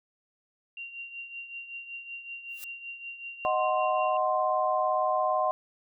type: tone with tremolo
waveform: sine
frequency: 2764 Hz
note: F7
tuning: 19 cents flat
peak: -35 dBFS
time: 0.77-4.17 s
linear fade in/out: 2 ms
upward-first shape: triangle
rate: 5.3 Hz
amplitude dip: 70%
type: noise with exponential growth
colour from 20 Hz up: blue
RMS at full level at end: -38 dBFS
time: 2.48-2.64 s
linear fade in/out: 0 ms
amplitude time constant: 34 ms
type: chord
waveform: sine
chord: C diminished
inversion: first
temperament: equal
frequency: 622.3 / 740 / 1046.5 Hz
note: Eb5 / Gb5 / C6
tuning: 0 / 0 / 0 cents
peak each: -28 dBFS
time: 3.45-5.51 s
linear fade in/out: 0 ms
effects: none